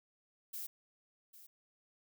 violet noise with echo, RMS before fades -43 dBFS, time 0.53-0.67 s, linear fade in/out 10 ms, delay 800 ms, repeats 1, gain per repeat -14 dB, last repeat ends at 1.47 s, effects none

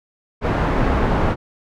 pink low-pass noise, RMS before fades -18 dBFS, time 0.41-1.36 s, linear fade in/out 50 ms, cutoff 1300 Hz, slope 12 dB/octave, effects none

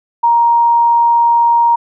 sine tone, 938 Hz, A#5, 11 cents sharp, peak -7 dBFS, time 0.23-1.76 s, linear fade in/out 10 ms, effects none

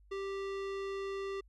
square tone, 392 Hz, G4, in tune, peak -37 dBFS, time 0.11-1.41 s, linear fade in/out 10 ms, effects added 50 Hz sine -59 dBFS peak until 1.48 s + low-pass 4000 Hz 12 dB/octave

